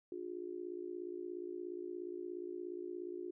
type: tone with amplitude modulation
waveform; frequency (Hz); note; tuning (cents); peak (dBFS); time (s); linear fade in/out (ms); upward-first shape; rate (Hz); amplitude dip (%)
sine; 356.5; F4; +36; -37; 0.12-3.31; 2; sine; 57; 90
effects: none